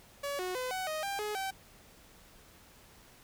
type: tone with pitch steps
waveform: sawtooth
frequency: 567 / 366.2 / 507 / 749 / 623 / 794 / 421 / 772 Hz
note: C#5 / F#4 / B4 / F#5 / D#5 / G5 / G#4 / G5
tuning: +39 / -18 / +45 / +21 / +2 / +22 / +24 / -27 cents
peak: -30 dBFS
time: 0.23-1.51 s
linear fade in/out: 10 ms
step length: 160 ms
effects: pink hiss -58 dBFS RMS until 3.23 s